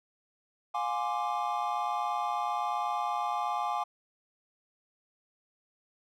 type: chord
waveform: triangle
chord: D half-diminished seventh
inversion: first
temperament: equal with one note detuned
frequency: 709.4 / 830.6 / 1046.5 / 1174.7 Hz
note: F5 / Ab5 / C6 / D6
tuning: +27 / 0 / 0 / 0 cents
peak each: -33 / -31 / -35 / -33 dBFS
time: 0.74-3.84 s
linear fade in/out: 10 ms
effects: none